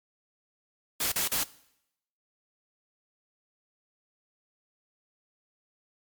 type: noise bursts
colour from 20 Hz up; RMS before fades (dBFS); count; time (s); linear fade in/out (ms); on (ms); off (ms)
white; -28; 3; 1-1.436; 5; 120; 38
effects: noise-tail reverb RT60 0.8 s tail -20 dB re dry + MP3 96 kbps

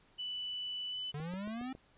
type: tone with pitch glide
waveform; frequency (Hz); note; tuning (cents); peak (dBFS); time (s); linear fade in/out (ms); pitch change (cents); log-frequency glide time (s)
sine; 2978 to 3002; F#7 to F#7; +11 to +24; -37; 0.18-1.12; 20; +13; 0.89-0.97
type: linear sweep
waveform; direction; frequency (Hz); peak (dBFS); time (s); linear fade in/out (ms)
square; up; 141.8 to 266.8; -39; 1.14-1.73; 5
type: click train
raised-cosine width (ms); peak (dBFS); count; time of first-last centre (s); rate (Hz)
2; -36; 5; 1.2-1.751; 7.26
effects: pink hiss -67 dBFS RMS until 1.97 s + resampled to 8000 Hz

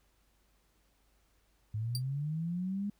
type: linear sweep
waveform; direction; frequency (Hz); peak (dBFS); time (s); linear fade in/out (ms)
sine; up; 104.1 to 206.8; -32; 1.74-2.9; 5
type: tone with exponential decay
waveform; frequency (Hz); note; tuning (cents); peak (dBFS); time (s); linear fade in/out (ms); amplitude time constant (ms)
sawtooth; 4699; D8; 0; -28; 1.95-2.02; 1; 15
effects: added 50 Hz sine -70 dBFS peak until 2.99 s + pink hiss -73 dBFS RMS until 2.99 s

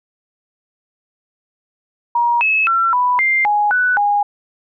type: tone with pitch steps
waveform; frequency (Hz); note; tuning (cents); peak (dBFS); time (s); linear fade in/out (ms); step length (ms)
sine; 949 / 2589 / 1353 / 990 / 2100 / 831 / 1488 / 820; A#5 / E7 / E6 / B5 / C7 / G#5 / F#6 / G#5; +31 / -32 / +45 / +4 / +6 / +1 / +9 / -22; -12; 2.15-4.23; 5; 260
effects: none

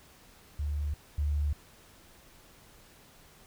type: tone pair in turn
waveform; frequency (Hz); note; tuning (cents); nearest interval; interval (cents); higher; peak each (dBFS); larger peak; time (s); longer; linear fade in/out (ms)
sine; 73.42 / 73.42; D2 / D2; 0 / 0; unison; 0; neither; -29 / -26; second; 0.59-0.94 / 1.18-1.53; neither; 5
effects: pink hiss -57 dBFS RMS until 3.46 s

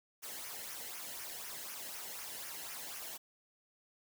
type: noise with flanger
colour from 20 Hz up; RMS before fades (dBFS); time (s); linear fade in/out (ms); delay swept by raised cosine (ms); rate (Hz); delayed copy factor
white; -45; 0.22-3.18; 20; 0.24 to 0.87; 4; -0.6
effects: none

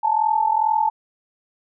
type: tone pair together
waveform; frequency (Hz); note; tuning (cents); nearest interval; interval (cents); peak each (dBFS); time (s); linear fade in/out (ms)
sine; 856.7 / 899; A5 / A5; -46 / +37; minor second; 83; -19; 0.03-0.9; 10
effects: none

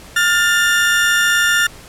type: tone pair together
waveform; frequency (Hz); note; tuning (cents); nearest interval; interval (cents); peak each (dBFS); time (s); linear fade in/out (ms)
35% pulse; 1412 / 1779; F6 / A6; +19 / +19; major third; 400; -13; 0.16-1.67; 5
effects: pink hiss -39 dBFS RMS until 1.88 s + low-pass 12000 Hz 12 dB/octave

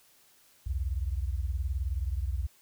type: beating tone pair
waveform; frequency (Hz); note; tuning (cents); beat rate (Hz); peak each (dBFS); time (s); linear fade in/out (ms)
sine; 61.7 / 80.7; B1 / E2; -1 / -36; 19; -30 / -33; 0.66-2.47; 10
effects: white hiss -62 dBFS RMS until 2.61 s

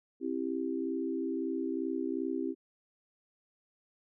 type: chord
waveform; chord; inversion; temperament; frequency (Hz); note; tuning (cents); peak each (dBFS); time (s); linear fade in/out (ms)
sine; C major; none; equal with one note detuned; 266.7 / 329.6 / 392; C4 / E4 / G4; +33 / 0 / 0; -35 / -35 / -37; 0.2-2.55; 50
effects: none

